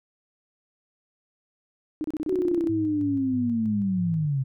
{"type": "tone bursts", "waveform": "sine", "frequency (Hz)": 308.5, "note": "D#4", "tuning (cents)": -15, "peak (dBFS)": -25, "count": 11, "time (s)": [2.01, 2.672], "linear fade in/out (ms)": 0, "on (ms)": 32, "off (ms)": 31}
{"type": "linear sweep", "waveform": "sine", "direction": "down", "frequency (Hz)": [376.6, 129.2], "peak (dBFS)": -22, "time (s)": [2.28, 4.44], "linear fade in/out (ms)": 20}
{"type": "tone with tremolo", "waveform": "sine", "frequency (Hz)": 106.2, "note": "G#2", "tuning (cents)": 39, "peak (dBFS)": -31, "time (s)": [2.69, 4.27], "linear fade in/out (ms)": 5, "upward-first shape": "square", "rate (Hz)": 3.1, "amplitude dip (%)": 40}
{"effects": []}